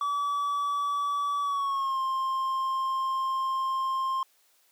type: tone with pitch glide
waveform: triangle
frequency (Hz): 1147 to 1057.9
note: D6 to C6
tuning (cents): -41 to +19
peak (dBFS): -24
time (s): 0.01-4.23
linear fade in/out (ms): 2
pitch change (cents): -140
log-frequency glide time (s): 1.42-2
effects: white hiss -65 dBFS RMS until 4.71 s + high-pass 400 Hz 12 dB/octave